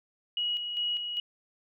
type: tone with tremolo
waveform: sine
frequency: 2906 Hz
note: F#7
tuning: 32 cents flat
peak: -27 dBFS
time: 0.37-1.2 s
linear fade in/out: 2 ms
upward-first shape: square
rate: 2.5 Hz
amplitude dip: 45%
effects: none